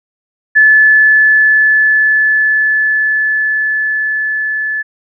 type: tone with level ramp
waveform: sine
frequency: 1731 Hz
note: A6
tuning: 29 cents flat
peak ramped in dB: -3 to -14 dBFS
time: 0.55-4.83 s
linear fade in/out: 20 ms
effects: none